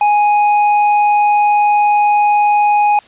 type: tone with hard clipping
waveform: sine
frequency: 830.6 Hz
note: G#5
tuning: in tune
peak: -10 dBFS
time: 0.01-2.99 s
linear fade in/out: 2 ms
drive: 5 dB
effects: white hiss -43 dBFS RMS until 3.07 s + resampled to 8000 Hz